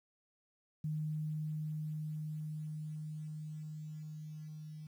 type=tone with level ramp; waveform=sine; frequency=153.9 Hz; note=D#3; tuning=19 cents flat; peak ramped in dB=-34 to -45 dBFS; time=0.84-4.87 s; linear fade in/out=5 ms; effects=11-bit